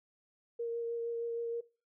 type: tone with vibrato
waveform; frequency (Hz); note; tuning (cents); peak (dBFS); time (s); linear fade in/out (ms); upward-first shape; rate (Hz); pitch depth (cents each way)
sine; 466.2; A#4; 0; -33; 0.59-1.61; 10; sine; 6.4; 11
effects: noise-tail reverb RT60 0.3 s tail -19 dB re dry